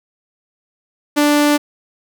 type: tone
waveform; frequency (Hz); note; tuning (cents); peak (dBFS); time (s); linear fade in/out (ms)
sawtooth; 293.7; D4; 0; -7; 1.16-1.58; 20
effects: none